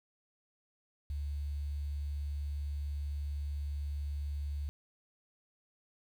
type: tone with quantisation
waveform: sine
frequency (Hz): 72.2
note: D2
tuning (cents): -29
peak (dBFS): -34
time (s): 1.1-4.69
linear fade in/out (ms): 0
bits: 10
effects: none